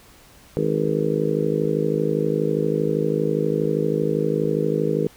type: harmonic tone with a mistuned harmonic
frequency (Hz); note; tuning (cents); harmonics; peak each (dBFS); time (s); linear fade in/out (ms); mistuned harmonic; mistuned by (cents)
52.5; G#1; +19; 3 / 4 / 5 / 6 / 7 / 8 / 9 / 10; -25 / -28 / -33 / -27 / -31 / -24 / -25 / -35; 0.57-5.07; 0; 10; -64
effects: pink hiss -50 dBFS RMS until 5.16 s